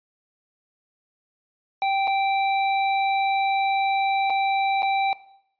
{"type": "tone with dropouts", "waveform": "square", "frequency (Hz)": 782, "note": "G5", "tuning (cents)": -4, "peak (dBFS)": -21, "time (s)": [1.82, 5.13], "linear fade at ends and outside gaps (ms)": 1, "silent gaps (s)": [[2.073, 2.077], [4.299, 4.303], [4.822, 4.829]], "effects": ["noise-tail reverb RT60 0.7 s tail -17 dB re dry", "resampled to 11025 Hz"]}